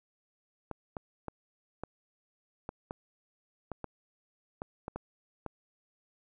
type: clicks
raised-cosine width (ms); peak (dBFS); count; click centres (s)
1; -23; 12; 0.713 / 0.968 / 1.283 / 1.836 / 2.691 / 2.909 / 3.717 / 3.843 / 4.619 / 4.881 / 4.96 / 5.463
effects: none